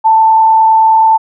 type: tone with frequency modulation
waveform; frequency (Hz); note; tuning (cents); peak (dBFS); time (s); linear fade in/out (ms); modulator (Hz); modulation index
sine; 886; A5; +12; -4; 0.04-1.18; 20; 29.7; 0.31
effects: none